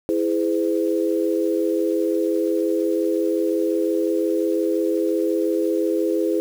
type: chord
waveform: sine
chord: E augmented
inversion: none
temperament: equal with one note detuned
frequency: 329.6 / 415.3 / 509.8 Hz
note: E4 / G#4 / B#4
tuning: 0 / 0 / -45 cents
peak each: -21 / -23 / -24 dBFS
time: 0.09-6.4 s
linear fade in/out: 0 ms
effects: 7-bit